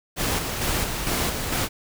pink noise with tremolo, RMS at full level -24 dBFS, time 0.16-1.69 s, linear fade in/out 50 ms, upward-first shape square, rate 2.2 Hz, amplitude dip 40%, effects none

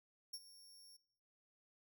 sawtooth tone with ADSR envelope, 5500 Hz, F8, 27 cents flat, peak -40 dBFS, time 0.33-0.97 s, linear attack 9 ms, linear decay 46 ms, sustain -16 dB, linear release 9 ms, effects noise-tail reverb RT60 1.0 s tail -25 dB re dry

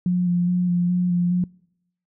sine tone with vibrato, 177.4 Hz, F3, 27 cents sharp, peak -17 dBFS, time 0.06-1.44 s, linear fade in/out 2 ms, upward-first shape square, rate 2.4 Hz, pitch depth 17 cents each way, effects noise-tail reverb RT60 0.8 s tail -26 dB re dry

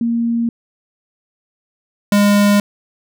sine / square tone pair in turn, 233.1 / 204.2 Hz, A#3 / G#3, 0 / -29 cents, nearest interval major second, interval 229 cents, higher first, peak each -14 / -10 dBFS, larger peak second, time 0.01-0.49 / 2.12-2.6 s, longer neither, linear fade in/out 2 ms, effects none

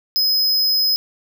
square tone, 5070 Hz, D#8, 32 cents sharp, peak -15 dBFS, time 0.16-0.96 s, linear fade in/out 0 ms, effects none

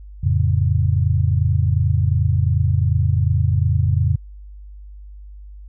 sine chord, F augmented, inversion none, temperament equal, 87.31 / 110 / 138.59 Hz, F2 / A2 / C#3, 0 / 0 / 0 cents, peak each -17 / -19 / -20 dBFS, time 0.23-4.16 s, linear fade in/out 10 ms, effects added 50 Hz sine -35 dBFS peak until 5.68 s

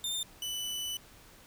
sawtooth tone pair in turn, 3605 / 2983 Hz, A7 / F#7, +41 / +13 cents, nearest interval minor third, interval 328 cents, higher first, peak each -29 / -31 dBFS, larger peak first, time 0.04-0.23 / 0.42-0.97 s, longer second, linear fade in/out 2 ms, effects pink hiss -56 dBFS RMS until 1.46 s

